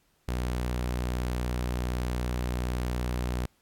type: tone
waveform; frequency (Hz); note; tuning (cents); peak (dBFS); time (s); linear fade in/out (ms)
sawtooth; 61.3; B1; -12; -24; 0.28-3.46; 5
effects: pink hiss -69 dBFS RMS until 3.61 s + AAC 64 kbps